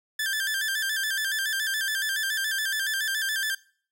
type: tone with vibrato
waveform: sawtooth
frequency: 1661.2 Hz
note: G#6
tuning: in tune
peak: -22 dBFS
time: 0.19-3.55 s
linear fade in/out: 5 ms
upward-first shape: square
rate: 7.1 Hz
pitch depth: 83 cents each way
effects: noise-tail reverb RT60 0.5 s tail -22 dB re dry